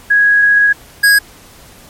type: tone pair in turn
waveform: sine / square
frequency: 1659 / 1650.7 Hz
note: G#6 / G#6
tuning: -2 / -11 cents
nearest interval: unison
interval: 9 cents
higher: first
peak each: -6 dBFS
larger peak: neither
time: 0.1-0.73 / 1.03-1.19 s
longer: first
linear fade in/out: 10 ms
effects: pink hiss -40 dBFS RMS until 1.89 s + MP3 64 kbps